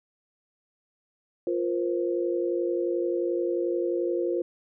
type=chord; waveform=sine; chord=F suspended fourth; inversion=none; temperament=equal with one note detuned; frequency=349.2 / 471.9 / 523.3 Hz; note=F4 / Bb4 / C5; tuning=0 / +21 / 0 cents; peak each=-26 / -31 / -31 dBFS; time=1.47-4.42 s; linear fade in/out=2 ms; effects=none